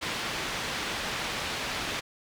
white low-pass noise, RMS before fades -33 dBFS, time 0.01-2.01 s, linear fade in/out 20 ms, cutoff 3400 Hz, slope 12 dB/octave, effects none

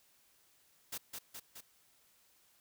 white noise with echo, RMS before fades -41 dBFS, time 0.92-0.98 s, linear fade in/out 10 ms, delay 210 ms, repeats 3, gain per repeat -3 dB, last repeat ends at 1.61 s, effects white hiss -69 dBFS RMS until 2.6 s

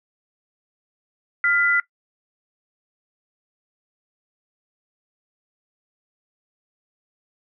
sine tone pair together, 1406 / 1997.6 Hz, F6 / B6, +11 / +19 cents, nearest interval tritone, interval 608 cents, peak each -19 dBFS, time 1.44-1.8 s, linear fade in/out 2 ms, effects noise-tail reverb RT60 0.1 s tail -19 dB re dry

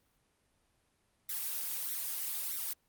blue noise with flanger, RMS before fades -37 dBFS, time 1.29-2.73 s, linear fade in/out 2 ms, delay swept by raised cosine 0.51 to 4.51 ms, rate 1.6 Hz, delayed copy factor +1, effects pink hiss -74 dBFS RMS until 2.88 s + Opus 32 kbps

